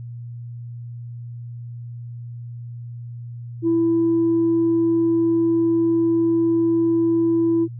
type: tone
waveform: sine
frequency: 332.1 Hz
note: E4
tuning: 13 cents sharp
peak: -14 dBFS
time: 3.62-7.68 s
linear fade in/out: 50 ms
effects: tanh soft clip ceiling -12 dBFS + added 119 Hz sine -31 dBFS peak until 7.79 s